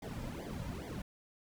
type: noise with flanger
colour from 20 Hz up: brown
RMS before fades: -42 dBFS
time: 0.02-1.02 s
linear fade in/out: 5 ms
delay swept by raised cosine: 0.73 to 2.73 ms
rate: 2.4 Hz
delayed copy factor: -1
effects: none